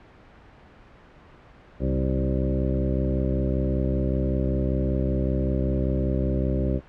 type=harmonic tone with a mistuned harmonic; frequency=65.2 Hz; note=C2; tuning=5 cents flat; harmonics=1 / 2 / 3 / 4 / 5 / 6 / 8 / 9; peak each=-25 / -28 / -30 / -31 / -32 / -33 / -34 / -35 dBFS; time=1.79-6.81 s; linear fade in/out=50 ms; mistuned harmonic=2; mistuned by=+45 cents; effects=pink hiss -50 dBFS RMS until 6.88 s + low-pass 2000 Hz 12 dB/octave